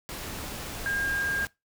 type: tone in noise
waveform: sine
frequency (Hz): 1613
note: G6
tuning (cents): +49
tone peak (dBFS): -26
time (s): 0.86-1.45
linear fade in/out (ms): 0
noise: pink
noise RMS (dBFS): -37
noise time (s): 0.09-1.47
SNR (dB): +8
effects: noise-tail reverb RT60 0.2 s tail -21 dB re dry